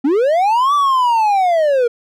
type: linear two-way sweep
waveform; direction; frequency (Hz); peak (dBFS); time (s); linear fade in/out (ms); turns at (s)
triangle; up then down; 254.4 to 1174.7 to 461.6; -9; 0.04-1.88; 10; 0.74
effects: none